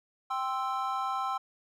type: chord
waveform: triangle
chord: C major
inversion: second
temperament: equal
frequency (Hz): 784 / 1046.5 / 1318.5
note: G5 / C6 / E6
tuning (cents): 0 / 0 / 0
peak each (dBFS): -32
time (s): 0.3-1.38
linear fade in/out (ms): 10
effects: none